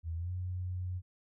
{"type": "tone with pitch glide", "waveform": "sine", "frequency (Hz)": [82.41, 90.91], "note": ["E2", "F#2"], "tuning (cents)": [0, -30], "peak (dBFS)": -34, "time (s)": [0.03, 1.02], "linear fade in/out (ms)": 50, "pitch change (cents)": 170, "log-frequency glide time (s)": [0.16, 0.31], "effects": []}